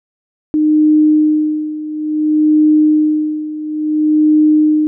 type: tone with tremolo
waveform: sine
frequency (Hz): 305.9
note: D#4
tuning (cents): -29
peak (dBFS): -6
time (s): 0.54-4.87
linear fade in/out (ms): 0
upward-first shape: sine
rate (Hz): 0.58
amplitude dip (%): 80
effects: none